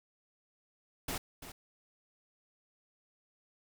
pink noise with echo, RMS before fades -37 dBFS, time 1.08-1.18 s, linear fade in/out 5 ms, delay 340 ms, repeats 1, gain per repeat -11 dB, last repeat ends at 1.52 s, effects none

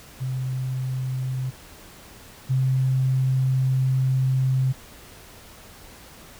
sine tone pair in turn, 129.6 / 131.03 Hz, C3 / C3, -16 / +3 cents, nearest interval unison, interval 19 cents, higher second, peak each -24 / -18 dBFS, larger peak second, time 0.2-1.51 / 2.49-4.73 s, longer second, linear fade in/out 20 ms, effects pink hiss -46 dBFS RMS until 6.39 s

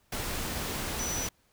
sine tone in noise, 5930 Hz, F#8, 3 cents sharp, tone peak -33 dBFS, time 0.99-1.27 s, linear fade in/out 5 ms, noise pink, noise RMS -34 dBFS, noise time 0.12-1.29 s, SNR -2 dB, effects pink hiss -68 dBFS RMS until 1.52 s

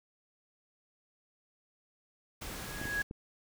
pink noise, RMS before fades -42 dBFS, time 2.41-3.03 s, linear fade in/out 10 ms
sine tone with exponential growth, 1661.2 Hz, G#6, in tune, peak -28 dBFS, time 2.42-3.02 s, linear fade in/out 5 ms, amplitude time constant 130 ms
clicks, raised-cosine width 3 ms, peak -28 dBFS, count 3, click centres 2.815 / 2.856 / 3.111 s
effects none

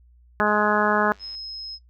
harmonic tone, 210 Hz, G#3, 19 cents sharp, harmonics 1 / 2 / 3 / 4 / 5 / 6 / 7 / 8, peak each -26 / -26 / -26 / -26 / -26 / -26 / -26 / -26 dBFS, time 0.4-1.12 s, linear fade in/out 0 ms
click train, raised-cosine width 0.2 ms, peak -36 dBFS, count 87, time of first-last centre 0.47-1.35 s, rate 97.7 Hz
sine tone, 5140 Hz, E8, 45 cents flat, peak -32 dBFS, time 1.19-1.79 s, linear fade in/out 50 ms
effects noise-tail reverb RT60 0.1 s tail -19 dB re dry + added 60 Hz sine -51 dBFS peak until 1.89 s

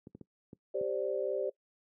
clicks, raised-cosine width 3 ms, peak -32 dBFS, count 5, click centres 0.071 / 0.15 / 0.212 / 0.531 / 0.812 s
sine chord, G suspended fourth, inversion none, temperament equal, 392 / 523.3 / 587.3 Hz, G4 / C5 / D5, 0 / 0 / 0 cents, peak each -35 dBFS, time 0.74-1.5 s, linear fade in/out 10 ms
effects noise-tail reverb RT60 0.1 s tail -20 dB re dry + high-pass 150 Hz 12 dB/octave

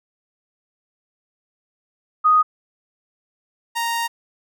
sine / sawtooth tone pair in turn, 1244.5 / 930.6 Hz, D#6 / A#5, 0 / -3 cents, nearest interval perfect fourth, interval 503 cents, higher first, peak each -11 / -17 dBFS, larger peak first, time 2.24-2.43 / 3.75-4.08 s, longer second, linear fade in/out 20 ms, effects none

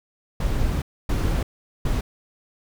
brown noise bursts at uneven times, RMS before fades -22 dBFS, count 3, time 0.4-0.82 / 1.09-1.43 / 1.85-2.01 s, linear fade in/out 5 ms, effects none

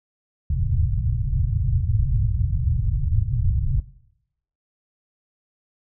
white low-pass noise, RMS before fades -21 dBFS, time 0.5-3.8 s, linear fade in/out 5 ms, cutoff 130 Hz, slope 48 dB/octave, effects noise-tail reverb RT60 0.8 s tail -18 dB re dry

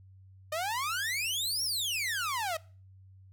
sawtooth exponential two-way sweep, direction up then down, 598 to 5660 to 618 Hz, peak -27 dBFS, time 0.52-2.57 s, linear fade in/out 5 ms, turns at 1.63 s, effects noise-tail reverb RT60 0.4 s tail -22 dB re dry + added 95 Hz sine -52 dBFS peak until 3.32 s

